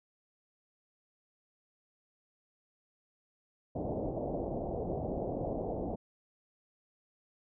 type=low-pass noise; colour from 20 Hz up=white; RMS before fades=-36 dBFS; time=3.75-5.96 s; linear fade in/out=10 ms; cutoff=720 Hz; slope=48 dB/octave; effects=none